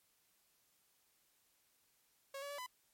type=tone with pitch steps; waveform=sawtooth; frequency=549 / 568 / 574 / 1004 Hz; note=C#5 / C#5 / D5 / B5; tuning=-17 / +42 / -40 / +28 cents; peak=-40 dBFS; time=2.34-2.664 s; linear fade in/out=5 ms; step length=81 ms; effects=white hiss -75 dBFS RMS until 2.93 s + MP3 64 kbps